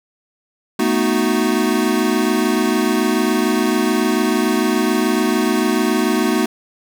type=chord; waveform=square; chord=B dominant seventh; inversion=third; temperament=equal; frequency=220 / 246.9 / 311.1 / 370 Hz; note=A3 / B3 / D#4 / F#4; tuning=0 / 0 / 0 / 0 cents; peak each=-21 dBFS; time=0.79-6.46 s; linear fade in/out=5 ms; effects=none